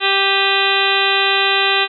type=harmonic tone with a mistuned harmonic; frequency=392 Hz; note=G4; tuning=in tune; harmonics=1 / 2 / 3 / 4 / 5 / 6 / 7 / 8 / 9 / 10; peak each=-22 / -22 / -22 / -22 / -22 / -22 / -22 / -22 / -22 / -22 dBFS; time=0-1.88 s; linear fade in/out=50 ms; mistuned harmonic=6; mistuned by=+85 cents; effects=none